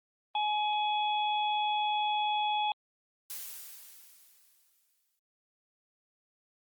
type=harmonic tone; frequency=843 Hz; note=G#5; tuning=26 cents sharp; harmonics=1 / 3 / 4; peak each=-28 / -39 / -36 dBFS; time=0.35-2.72 s; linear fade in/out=2 ms
type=noise with exponential decay; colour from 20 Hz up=blue; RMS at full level=-39 dBFS; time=3.3-5.19 s; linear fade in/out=0 ms; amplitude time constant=410 ms
effects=Opus 32 kbps